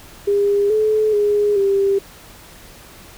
sine tone with pitch steps, 404.6 / 431 / 413.5 / 394.7 Hz, G#4 / A4 / G#4 / G4, -45 / -36 / -8 / +12 cents, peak -13 dBFS, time 0.27-1.99 s, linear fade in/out 10 ms, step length 430 ms, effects pink hiss -42 dBFS RMS until 3.17 s

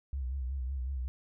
sine tone with vibrato, 65.41 Hz, C2, in tune, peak -32 dBFS, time 0.13-1.08 s, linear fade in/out 0 ms, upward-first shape sine, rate 5.4 Hz, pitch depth 97 cents each way, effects none

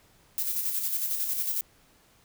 violet noise with tremolo, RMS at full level -28 dBFS, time 0.38-1.61 s, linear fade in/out 0 ms, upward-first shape square, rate 11 Hz, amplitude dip 40%, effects pink hiss -61 dBFS RMS until 2.24 s

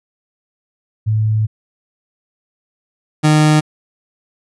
sine / 30% pulse tone pair in turn, 108.6 / 152.97 Hz, A2 / D#3, -22 / -29 cents, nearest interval tritone, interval 593 cents, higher second, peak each -12 / -6 dBFS, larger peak second, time 1.06-1.47 / 3.23-3.61 s, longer first, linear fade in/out 20 ms, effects resampled to 24000 Hz

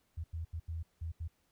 sine tone bursts at uneven times, 81.9 Hz, E2, 11 cents flat, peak -36 dBFS, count 6, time 0.17-0.24 / 0.33-0.45 / 0.53-0.6 / 0.68-0.83 / 1.01-1.12 / 1.2-1.28 s, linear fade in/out 10 ms, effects pink hiss -75 dBFS RMS until 1.51 s

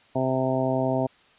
harmonic tone, 130.81 Hz, C3, in tune, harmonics 1 / 2 / 3 / 4 / 5 / 6 / 7, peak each -29 / -27 / -31 / -31 / -26 / -34 / -34 dBFS, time 0.15-1.07 s, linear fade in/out 10 ms, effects white hiss -57 dBFS RMS until 1.38 s + resampled to 8000 Hz

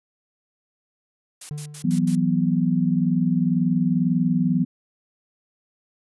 blue noise bursts, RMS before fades -35 dBFS, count 5, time 1.41-2.154 s, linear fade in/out 5 ms, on 84 ms, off 81 ms
triangle tone with exponential decay, 148.7 Hz, D3, 22 cents sharp, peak -24 dBFS, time 1.51-2.25 s, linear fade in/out 0 ms, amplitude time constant 160 ms
sine chord, E suspended second, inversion none, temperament equal, 164.81 / 185 / 246.9 Hz, E3 / F#3 / B3, 0 / 0 / 0 cents, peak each -22 dBFS, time 1.84-4.65 s, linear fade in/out 10 ms
effects resampled to 24000 Hz

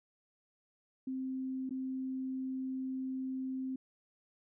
sine tone with dropouts, 261.6 Hz, C4, in tune, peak -35 dBFS, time 1.07-3.76 s, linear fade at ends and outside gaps 5 ms, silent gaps 1.694-1.707 s, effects none

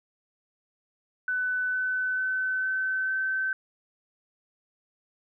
sine tone with pitch steps, 1500 / 1509.6 / 1519.2 / 1528.9 / 1538.6 Hz, F#6 / F#6 / F#6 / G6 / G6, +23 / +34 / +45 / -44 / -33 cents, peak -25 dBFS, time 1.28-3.53 s, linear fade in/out 2 ms, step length 450 ms, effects none

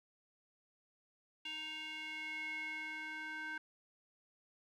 square tone with band-pass filter sweep, 311.1 Hz, D#4, in tune, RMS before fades -44 dBFS, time 1.45-3.58 s, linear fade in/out 5 ms, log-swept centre 2800 to 1700 Hz, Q 6.1, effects none

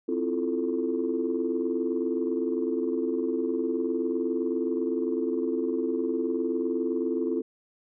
sine chord, F major seventh, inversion second, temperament equal, 261.6 / 329.6 / 349.2 / 440 Hz, C4 / E4 / F4 / A4, 0 / 0 / 0 / 0 cents, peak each -30 dBFS, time 0.08-7.42 s, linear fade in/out 10 ms, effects tanh soft clip ceiling -16 dBFS

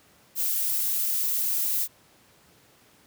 violet noise, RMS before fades -26 dBFS, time 0.35-1.88 s, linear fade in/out 50 ms, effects pink hiss -58 dBFS RMS until 3.06 s + high-pass 100 Hz 12 dB/octave

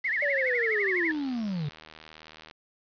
sine tone with vibrato, 1936 Hz, B6, 35 cents flat, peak -25 dBFS, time 0.04-1.12 s, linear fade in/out 10 ms, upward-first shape triangle, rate 12 Hz, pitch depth 250 cents each way
triangle linear sweep, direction down, 587.3 to 138.59 Hz, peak -26 dBFS, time 0.22-1.69 s, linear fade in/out 5 ms
click train, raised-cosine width 0.2 ms, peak -28 dBFS, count 111, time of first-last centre 1.11-2.511 s, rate 78.5 Hz
effects resampled to 11025 Hz + 8-bit

